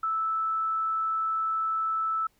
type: tone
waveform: sine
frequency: 1314 Hz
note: E6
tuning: 6 cents flat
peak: -25 dBFS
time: 0.03-2.27 s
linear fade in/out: 5 ms
effects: pink hiss -68 dBFS RMS until 2.39 s